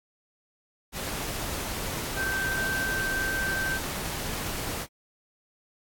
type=tone in noise; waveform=sine; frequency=1557 Hz; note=G6; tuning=12 cents flat; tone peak=-27 dBFS; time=2.15-3.8 s; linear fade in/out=50 ms; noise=pink; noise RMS=-33 dBFS; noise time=0.92-4.87 s; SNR=+3 dB; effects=AAC 64 kbps